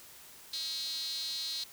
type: tone with high-pass filter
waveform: sawtooth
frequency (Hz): 320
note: D#4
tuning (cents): +49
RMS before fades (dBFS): -37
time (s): 0.53-1.64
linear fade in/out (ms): 5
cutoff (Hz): 4100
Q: 9.6
effects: white hiss -53 dBFS RMS until 1.72 s